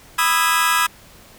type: chord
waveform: sawtooth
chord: E major seventh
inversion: second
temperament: just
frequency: 988.9 / 1236.1 / 1318.5 / 1648.1 Hz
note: B5 / D#6 / E6 / G#6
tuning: +2 / -12 / 0 / -14 cents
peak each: -17 dBFS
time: 0.18-0.87 s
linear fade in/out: 10 ms
effects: pink hiss -46 dBFS RMS until 1.38 s